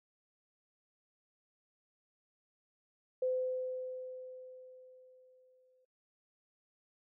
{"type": "tone with exponential decay", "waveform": "sine", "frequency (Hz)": 511, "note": "C5", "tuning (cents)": -41, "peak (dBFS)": -29, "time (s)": [3.22, 5.85], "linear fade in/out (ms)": 5, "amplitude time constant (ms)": 570, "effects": ["noise-tail reverb RT60 0.1 s tail -21 dB re dry"]}